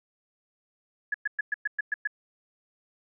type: tone bursts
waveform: sine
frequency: 1694 Hz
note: G#6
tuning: 34 cents sharp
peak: -24 dBFS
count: 8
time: 1.12-2.074 s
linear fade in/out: 5 ms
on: 23 ms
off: 110 ms
effects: none